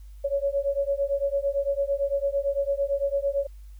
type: beating tone pair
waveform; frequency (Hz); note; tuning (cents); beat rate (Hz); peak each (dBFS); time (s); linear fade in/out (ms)
sine; 554.4 / 563.3; C#5 / C#5; 0 / +28; 8.9; -26; 0.24-3.47; 10
effects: added 50 Hz sine -41 dBFS peak until 3.79 s + white hiss -65 dBFS RMS until 3.79 s